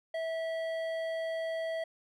sine tone with hard clipping, 652 Hz, E5, 19 cents flat, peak -34 dBFS, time 0.14-1.84 s, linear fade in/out 5 ms, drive 10 dB, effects none

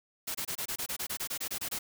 white noise bursts, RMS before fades -35 dBFS, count 15, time 0.27-1.79 s, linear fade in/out 10 ms, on 78 ms, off 25 ms, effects none

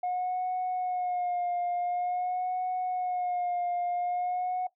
sine tone with vibrato, 721 Hz, F#5, 45 cents flat, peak -26 dBFS, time 0.03-4.67 s, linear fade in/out 5 ms, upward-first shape sine, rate 0.47 Hz, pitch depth 35 cents each way, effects noise-tail reverb RT60 0.1 s tail -17 dB re dry + tanh soft clip ceiling -25 dBFS

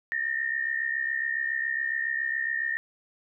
sine tone pair together, 1797.5 / 1864.7 Hz, A6 / A#6, +36 / 0 cents, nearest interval minor second, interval 64 cents, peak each -29 / -29 dBFS, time 0.12-2.77 s, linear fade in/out 0 ms, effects none

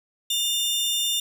sawtooth tone pair together, 2844 / 3585 Hz, F7 / A7, +31 / +32 cents, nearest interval major third, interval 401 cents, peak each -26 / -20 dBFS, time 0.3-1.2 s, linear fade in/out 5 ms, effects none

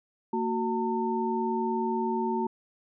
sine tone cluster, 229.1 / 369.6 / 900 Hz, A#3 / F#4 / A5, -30 / -2 / +39 cents, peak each -30 dBFS, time 0.33-2.47 s, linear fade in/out 5 ms, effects none

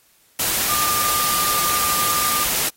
sine tone in noise, 1200 Hz, D6, 37 cents sharp, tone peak -23 dBFS, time 0.69-2.44 s, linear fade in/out 5 ms, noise white, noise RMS -21 dBFS, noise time 0.39-2.69 s, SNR -5 dB, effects white hiss -57 dBFS RMS until 2.76 s + AAC 48 kbps

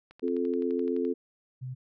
click train, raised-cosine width 0.3 ms, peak -35 dBFS, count 12, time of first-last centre 0.11-1.05 s, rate 11.7 Hz
sine chord, F major, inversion second, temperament just, 261.9 / 349.2 / 436.5 Hz, C4 / F4 / A4, +2 / 0 / -14 cents, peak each -30 / -31 / -30 dBFS, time 0.22-1.14 s, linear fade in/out 20 ms
sine tone, 128.2 Hz, C3, 35 cents flat, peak -34 dBFS, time 1.61-1.75 s, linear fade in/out 20 ms
effects none

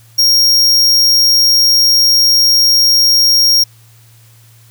45% pulse tone, 5580 Hz, F8, 2 cents flat, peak -7 dBFS, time 0.18-3.64 s, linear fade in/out 10 ms, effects added 114 Hz sine -42 dBFS peak until 4.7 s + white hiss -48 dBFS RMS until 4.7 s

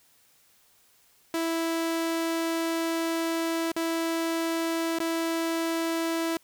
sawtooth tone with dropouts, 329.6 Hz, E4, in tune, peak -22 dBFS, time 1.34-6.37 s, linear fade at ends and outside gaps 2 ms, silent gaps 3.718-3.763 / 4.987-5.001 s, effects white hiss -62 dBFS RMS until 6.43 s

